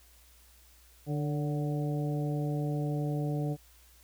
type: harmonic tone with a mistuned harmonic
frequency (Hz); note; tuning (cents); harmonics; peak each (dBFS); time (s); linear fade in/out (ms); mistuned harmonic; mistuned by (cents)
148.2; D3; +16; 1 / 2 / 3 / 4 / 5; -30 / -36 / -40 / -42 / -44; 1.06-3.57; 50; 4; -55
effects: added 60 Hz sine -59 dBFS peak until 4.03 s + white hiss -61 dBFS RMS until 4.03 s